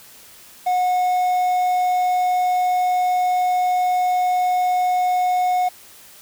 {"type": "tone with quantisation", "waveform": "triangle", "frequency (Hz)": 728, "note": "F#5", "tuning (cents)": -28, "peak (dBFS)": -14, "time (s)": [0.66, 5.69], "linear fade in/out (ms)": 10, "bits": 7, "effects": ["white hiss -45 dBFS RMS until 6.21 s"]}